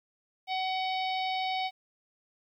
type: harmonic tone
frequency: 752 Hz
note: F#5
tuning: 28 cents sharp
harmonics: 1 / 3 / 4 / 5 / 6 / 7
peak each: -30 / -37 / -41 / -39 / -45 / -47 dBFS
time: 0.47-1.71 s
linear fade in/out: 50 ms
effects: 11-bit